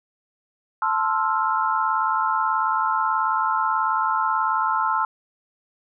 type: chord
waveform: sine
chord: F major seventh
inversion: first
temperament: equal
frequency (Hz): 880 / 1046.5 / 1318.5 / 1396.9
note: A5 / C6 / E6 / F6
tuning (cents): 0 / 0 / 0 / 0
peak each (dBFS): -24 / -24 / -24 / -28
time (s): 0.82-5.05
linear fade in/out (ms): 2
effects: none